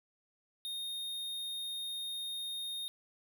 square tone, 3696 Hz, A#7, 16 cents flat, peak -38 dBFS, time 0.65-2.88 s, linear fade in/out 0 ms, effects none

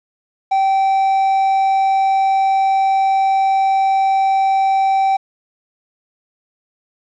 triangle tone, 775 Hz, G5, 20 cents flat, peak -10 dBFS, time 0.51-5.17 s, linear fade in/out 10 ms, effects resampled to 16000 Hz + 8-bit

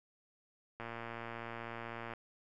click train, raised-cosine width 0.5 ms, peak -28 dBFS, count 156, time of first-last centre 0.8-2.136 s, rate 116 Hz, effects none

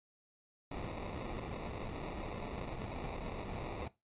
pink noise with sample-and-hold, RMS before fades -42 dBFS, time 0.71-3.88 s, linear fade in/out 5 ms, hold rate 1575 Hz, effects noise-tail reverb RT60 0.2 s tail -17 dB re dry + resampled to 8000 Hz

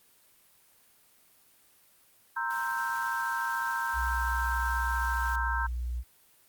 sine chord, C dominant seventh, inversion third, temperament equal, 932.3 / 1046.5 / 1318.5 / 1568 Hz, Bb5 / C6 / E6 / G6, 0 / 0 / 0 / 0 cents, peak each -33 / -37 / -37 / -32 dBFS, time 2.36-5.67 s, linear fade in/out 10 ms
white band-stop noise, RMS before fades -47 dBFS, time 2.5-5.36 s, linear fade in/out 5 ms, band 220 to 580 Hz, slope 48 dB/octave
sine tone with pitch glide, 61.3 to 60.42 Hz, B1 to B1, -12 to -37 cents, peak -30 dBFS, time 3.93-6.04 s, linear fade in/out 50 ms, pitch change -25 cents, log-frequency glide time 4.03-5.93 s
effects white hiss -62 dBFS RMS until 6.48 s + Opus 32 kbps

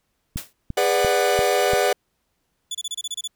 click train, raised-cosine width 5 ms, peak -16 dBFS, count 5, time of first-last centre 0.36-1.735 s, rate 2.91 Hz
white noise with exponential decay, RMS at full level -27 dBFS, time 0.37-0.53 s, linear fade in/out 2 ms, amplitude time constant 34 ms
45% pulse chord, G# half-diminished seventh, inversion none, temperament equal with one note detuned, 407.2 / 493.9 / 587.3 / 740 Hz, G#4 / B4 / D5 / F#5, -34 / 0 / 0 / 0 cents, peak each -23 dBFS, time 0.77-1.93 s, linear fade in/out 5 ms
25% pulse tone bursts, 3459 Hz, A7, 30 cents flat, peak -22 dBFS, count 9, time 2.71-3.276 s, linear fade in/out 5 ms, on 38 ms, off 28 ms
effects pink hiss -72 dBFS RMS until 3.35 s

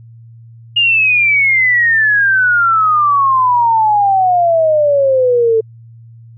sine exponential sweep, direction down, 2854 to 439.2 Hz, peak -8 dBFS, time 0.76-5.61 s, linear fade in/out 10 ms, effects added 115 Hz sine -35 dBFS peak until 6.37 s

